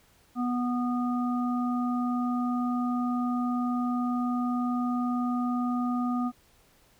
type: harmonic tone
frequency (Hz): 245.5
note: B3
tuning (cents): -10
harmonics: 1 / 3 / 5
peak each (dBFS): -26 / -36 / -35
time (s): 0.35-6.32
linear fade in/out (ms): 50
effects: pink hiss -62 dBFS RMS until 6.99 s